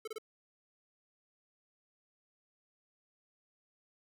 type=tone bursts; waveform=square; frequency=438.1 Hz; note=A4; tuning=7 cents flat; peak=-39 dBFS; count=3; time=0.05-0.184 s; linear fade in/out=5 ms; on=26 ms; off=28 ms; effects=none